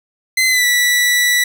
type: tone with pitch glide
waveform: sawtooth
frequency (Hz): 2052 to 1959.3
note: C7 to B6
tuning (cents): -34 to -14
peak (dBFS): -8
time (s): 0.37-1.44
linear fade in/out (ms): 5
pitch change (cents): -80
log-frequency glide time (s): 0.48-0.65
effects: none